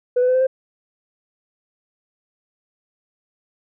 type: tone with pitch steps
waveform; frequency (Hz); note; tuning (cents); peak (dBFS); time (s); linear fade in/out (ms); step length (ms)
sine; 493.9 / 501.4 / 509 / 516.7 / 524.5; B4 / B4 / C5 / C5 / C5; 0 / +26 / -48 / -22 / +4; -12; 0.16-0.47; 10; 62
effects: tanh soft clip ceiling -11 dBFS